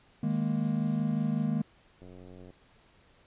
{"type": "chord", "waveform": "triangle", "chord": "D# suspended fourth", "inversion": "none", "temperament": "equal", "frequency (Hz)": [155.56, 207.7, 233.1], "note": ["D#3", "G#3", "A#3"], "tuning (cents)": [0, 0, 0], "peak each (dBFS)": -29, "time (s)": [0.23, 1.62], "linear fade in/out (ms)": 5}
{"type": "noise with tremolo", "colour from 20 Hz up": "violet", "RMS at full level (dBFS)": -44, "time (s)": [0.29, 1.46], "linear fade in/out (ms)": 5, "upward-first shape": "triangle", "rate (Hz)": 3.5, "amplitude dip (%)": 30}
{"type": "click train", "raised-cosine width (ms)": 2, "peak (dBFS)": -37, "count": 45, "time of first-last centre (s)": [2.02, 2.504], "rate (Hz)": 91}
{"effects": ["pink hiss -62 dBFS RMS until 3.26 s", "resampled to 8000 Hz"]}